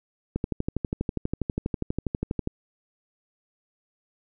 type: click train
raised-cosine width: 3 ms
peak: -13 dBFS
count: 27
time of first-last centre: 0.36-2.474 s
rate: 12.3 Hz
effects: none